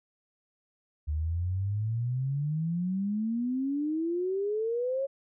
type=exponential sweep; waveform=sine; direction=up; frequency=73.42 to 554.4 Hz; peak=-27 dBFS; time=1.07-5.07 s; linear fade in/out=20 ms; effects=none